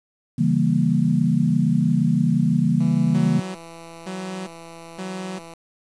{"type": "chord", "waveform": "sine", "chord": "C# diminished seventh", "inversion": "none", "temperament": "equal", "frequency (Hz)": [138.59, 164.81, 196, 233.1], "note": ["C#3", "E3", "G3", "Bb3"], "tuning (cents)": [0, 0, 0, 0], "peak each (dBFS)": [-23, -20, -23, -21], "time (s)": [0.38, 3.4], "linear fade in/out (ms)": 10}
{"type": "tone", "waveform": "10% pulse", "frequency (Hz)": 166.3, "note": "E3", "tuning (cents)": 16, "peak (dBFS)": -29, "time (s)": [2.8, 5.54], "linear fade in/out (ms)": 2}
{"type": "tone bursts", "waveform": "sawtooth", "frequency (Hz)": 187.3, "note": "F#3", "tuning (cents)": 21, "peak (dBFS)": -25, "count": 3, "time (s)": [3.14, 5.39], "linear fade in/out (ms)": 10, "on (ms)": 410, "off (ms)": 510}
{"effects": ["resampled to 22050 Hz", "8-bit"]}